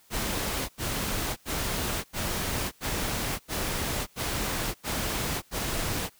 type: noise bursts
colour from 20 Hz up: pink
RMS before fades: -30 dBFS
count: 9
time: 0.1-6.098 s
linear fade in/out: 50 ms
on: 590 ms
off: 86 ms
effects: white hiss -60 dBFS RMS until 6.19 s